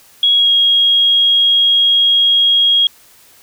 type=tone with pitch glide; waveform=sine; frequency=3322 to 3280 Hz; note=G#7 to G#7; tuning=0 to -22 cents; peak=-8 dBFS; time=0.23-2.87 s; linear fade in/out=2 ms; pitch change=-22 cents; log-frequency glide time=0.34-0.5 s; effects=white hiss -46 dBFS RMS until 3.42 s